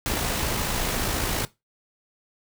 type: noise with amplitude modulation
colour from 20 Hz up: pink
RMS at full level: -25 dBFS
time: 0.06-1.45 s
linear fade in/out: 0 ms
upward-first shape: sine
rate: 54.5 Hz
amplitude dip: 30%
effects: noise-tail reverb RT60 0.2 s tail -18 dB re dry